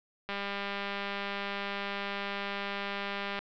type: click train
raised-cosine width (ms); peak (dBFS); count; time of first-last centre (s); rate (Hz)
0.3; -19; 621; 0.29-3.39; 200
effects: low-pass 4000 Hz 12 dB/octave